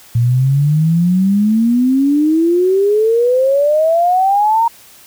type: exponential sweep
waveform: sine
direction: up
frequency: 115.6 to 937 Hz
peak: -9 dBFS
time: 0.15-4.68 s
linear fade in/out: 5 ms
effects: white hiss -42 dBFS RMS until 5.06 s